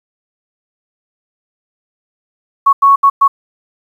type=tone bursts at uneven times; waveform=sine; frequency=1108.7 Hz; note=C#6; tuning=in tune; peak=-4 dBFS; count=4; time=2.66-2.73 / 2.82-2.96 / 3.03-3.1 / 3.21-3.28 s; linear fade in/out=10 ms; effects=7-bit